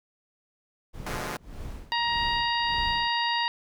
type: noise with tremolo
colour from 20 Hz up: brown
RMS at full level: -36 dBFS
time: 0.93-3.09 s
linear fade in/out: 20 ms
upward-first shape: sine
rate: 1.7 Hz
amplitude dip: 90%
type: chord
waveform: 5% pulse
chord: B diminished seventh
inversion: none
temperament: equal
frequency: 123.47 / 146.83 / 174.61 / 207.7 Hz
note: B2 / D3 / F3 / Ab3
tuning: 0 / 0 / 0 / 0 cents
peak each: -26 dBFS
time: 1.06-1.37 s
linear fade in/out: 5 ms
type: harmonic tone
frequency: 942 Hz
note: A#5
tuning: 18 cents sharp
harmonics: 1 / 2 / 3 / 4 / 5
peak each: -27 / -30 / -32 / -33 / -34 dBFS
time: 1.92-3.48 s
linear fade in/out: 0 ms
effects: none